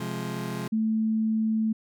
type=chord; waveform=30% pulse; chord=F minor; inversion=second; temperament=just; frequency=130.96 / 174.61 / 209.5 Hz; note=C3 / F3 / Ab3; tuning=+2 / 0 / +15 cents; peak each=-32 dBFS; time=0-0.68 s; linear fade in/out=5 ms
type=tone; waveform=sine; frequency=220 Hz; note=A3; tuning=in tune; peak=-22 dBFS; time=0.72-1.73 s; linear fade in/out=10 ms
effects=none